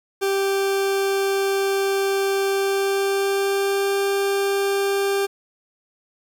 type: tone with pitch glide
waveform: 40% pulse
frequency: 392 to 396.1 Hz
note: G4 to G4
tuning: 0 to +18 cents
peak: -18 dBFS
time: 0.21-5.27 s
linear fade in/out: 20 ms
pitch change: +18 cents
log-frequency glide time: 2.5-3.99 s
effects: 8-bit